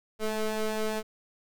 25% pulse ring-modulated tone, 216.5 Hz, A3, 28 cents flat, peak -21 dBFS, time 0.19-1.03 s, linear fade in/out 50 ms, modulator 219 Hz, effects none

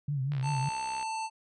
sine tone with vibrato, 138.1 Hz, C#3, 6 cents flat, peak -28 dBFS, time 0.08-0.69 s, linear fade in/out 5 ms, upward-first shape triangle, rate 5.3 Hz, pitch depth 130 cents each way
click train, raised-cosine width 0.3 ms, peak -29 dBFS, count 47, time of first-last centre 0.32-1.028 s, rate 65 Hz
harmonic tone, 887 Hz, A5, 14 cents sharp, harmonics 1 / 3 / 5 / 7 / 9 / 10, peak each -32 / -42 / -46 / -49 / -51 / -52 dBFS, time 0.42-1.3 s, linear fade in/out 50 ms
effects none

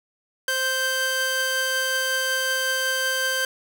sawtooth tone pair together, 523.3 / 1564.5 Hz, C5 / G6, 0 / -4 cents, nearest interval octave + perfect fifth, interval 1896 cents, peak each -25 / -19 dBFS, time 0.48-3.45 s, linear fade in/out 2 ms, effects none

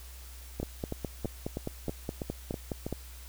two click trains, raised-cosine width 2 ms, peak -20 / -19 dBFS, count 8 / 12, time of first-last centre 0.6-2.865 / 0.63-2.926 s, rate 3.09 / 4.79 Hz, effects added 62 Hz sine -45 dBFS peak until 3.28 s + white hiss -52 dBFS RMS until 3.28 s

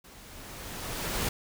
pink noise with level ramp, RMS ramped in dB -52 to -29 dBFS, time 0.04-1.29 s, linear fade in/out 5 ms, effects none

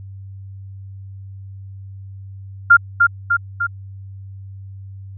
sine tone with echo, 1396.9 Hz, F6, in tune, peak -4 dBFS, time 2.7-2.77 s, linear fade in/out 10 ms, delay 300 ms, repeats 3, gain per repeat -4 dB, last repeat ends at 3.67 s, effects added 97 Hz sine -32 dBFS peak until 5.17 s

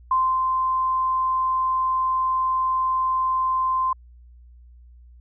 sine tone with ADSR envelope, 1040 Hz, C6, 11 cents flat, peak -16 dBFS, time 0.11-3.93 s, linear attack 4 ms, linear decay 270 ms, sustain -3 dB, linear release 4 ms, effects added 60 Hz sine -45 dBFS peak until 5.2 s

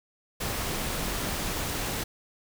pink noise, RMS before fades -31 dBFS, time 0.4-2.04 s, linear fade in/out 10 ms, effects none

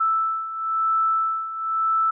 sine beating tone pair, 1318.5 / 1319.49 Hz, E6 / E6, 0 / +1 cents, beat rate 0.99 Hz, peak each -26 / -21 dBFS, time 0-2.11 s, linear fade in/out 10 ms, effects none

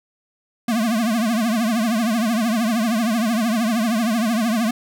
square tone with vibrato, 225.8 Hz, A3, 45 cents sharp, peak -18 dBFS, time 0.68-4.71 s, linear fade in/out 5 ms, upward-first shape triangle, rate 13 Hz, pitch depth 160 cents each way, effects none

